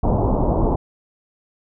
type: low-pass noise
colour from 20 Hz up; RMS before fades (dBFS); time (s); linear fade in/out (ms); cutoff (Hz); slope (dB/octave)
pink; -18; 0.03-0.76; 5; 960; 48
effects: none